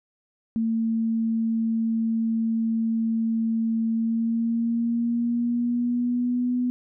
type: tone with pitch glide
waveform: sine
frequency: 225.7 to 247.6 Hz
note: A3 to B3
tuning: +44 to +5 cents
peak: -21 dBFS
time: 0.56-6.7 s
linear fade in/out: 0 ms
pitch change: +161 cents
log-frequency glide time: 3.91-6.56 s
effects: none